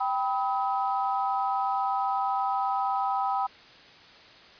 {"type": "chord", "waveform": "sine", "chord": "G augmented", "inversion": "none", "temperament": "equal with one note detuned", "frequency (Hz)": [784, 987.8, 1275.1], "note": ["G5", "B5", "D#6"], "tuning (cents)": [0, 0, 42], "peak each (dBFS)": [-27, -30, -31], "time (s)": [0, 3.47], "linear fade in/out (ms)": 10, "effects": ["white hiss -51 dBFS RMS until 4.59 s", "resampled to 11025 Hz"]}